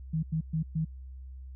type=tone bursts at uneven times; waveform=sine; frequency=159.1 Hz; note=D#3; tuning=39 cents sharp; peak=-26 dBFS; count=4; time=0.13-0.23 / 0.32-0.41 / 0.53-0.63 / 0.75-0.85 s; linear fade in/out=10 ms; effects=added 65 Hz sine -41 dBFS peak until 1.55 s